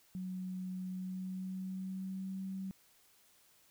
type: tone with pitch glide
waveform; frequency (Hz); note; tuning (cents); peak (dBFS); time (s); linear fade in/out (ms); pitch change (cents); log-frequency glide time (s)
sine; 185 to 191.08; F#3 to G3; 0 to -44; -38; 0.15-2.71; 0; +56; 0.88-2.45
effects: white hiss -67 dBFS RMS until 3.7 s